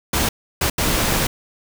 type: noise bursts at uneven times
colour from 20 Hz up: pink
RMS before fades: -19 dBFS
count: 3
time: 0.13-0.29 / 0.61-0.7 / 0.78-1.27 s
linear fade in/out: 5 ms
effects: none